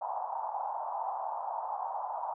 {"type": "band-pass noise", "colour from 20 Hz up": "pink", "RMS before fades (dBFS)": -36, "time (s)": [0.01, 2.34], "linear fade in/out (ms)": 10, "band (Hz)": [740, 960], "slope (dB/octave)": 48, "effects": []}